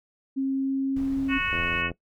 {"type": "tone with pitch glide", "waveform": "sine", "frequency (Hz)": [268.9, 270.6], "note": ["C4", "C#4"], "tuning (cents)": [47, -42], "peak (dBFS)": -23, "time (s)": [0.36, 1.39], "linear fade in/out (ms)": 20, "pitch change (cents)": 11, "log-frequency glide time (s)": [0.55, 1.02]}
{"type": "noise", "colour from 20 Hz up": "brown", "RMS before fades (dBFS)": -39, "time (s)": [0.96, 1.82], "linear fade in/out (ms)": 5}
{"type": "harmonic tone", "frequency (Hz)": 368.3, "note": "F#4", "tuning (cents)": -8, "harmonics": [3, 4, 5, 6, 7, 8], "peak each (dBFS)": [-33, -32, -32, -33, -29, -37], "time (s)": [1.28, 1.91], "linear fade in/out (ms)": 50}
{"type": "click train", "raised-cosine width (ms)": 2, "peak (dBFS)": -22, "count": 34, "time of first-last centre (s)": [1.53, 1.916], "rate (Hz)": 85.4}
{"effects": ["noise-tail reverb RT60 0.1 s tail -19 dB re dry"]}